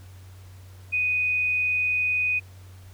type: tone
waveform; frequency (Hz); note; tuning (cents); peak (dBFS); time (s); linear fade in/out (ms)
sine; 2489; D#7; 0; -21; 0.92-2.4; 20
effects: added 93 Hz sine -43 dBFS peak until 2.93 s + pink hiss -55 dBFS RMS until 2.93 s